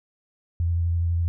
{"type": "tone with vibrato", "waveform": "sine", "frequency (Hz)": 85, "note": "F2", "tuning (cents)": -46, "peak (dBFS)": -20, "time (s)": [0.6, 1.28], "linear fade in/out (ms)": 0, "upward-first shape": "sine", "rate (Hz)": 12, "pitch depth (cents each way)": 21, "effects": []}